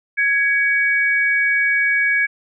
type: tone pair together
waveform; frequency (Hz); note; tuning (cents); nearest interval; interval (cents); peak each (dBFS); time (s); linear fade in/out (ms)
sine; 1661.2 / 2260; G#6 / C#7; 0 / +33; perfect fourth; 533; -17; 0.17-2.27; 20
effects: none